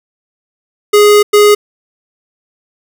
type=tone bursts at uneven times; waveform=square; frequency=415.3 Hz; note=G#4; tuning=in tune; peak=-4 dBFS; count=2; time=0.93-1.23 / 1.33-1.55 s; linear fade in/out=10 ms; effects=7-bit